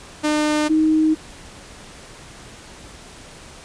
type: tone pair in turn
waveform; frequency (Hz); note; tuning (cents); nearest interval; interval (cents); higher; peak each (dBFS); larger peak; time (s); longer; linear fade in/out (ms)
sawtooth / sine; 302.1 / 313.2; D4 / D#4; +49 / +11; minor second; 62; second; -13; neither; 0.23-0.69 / 0.69-1.15; neither; 20
effects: pink hiss -41 dBFS RMS until 3.64 s + resampled to 22050 Hz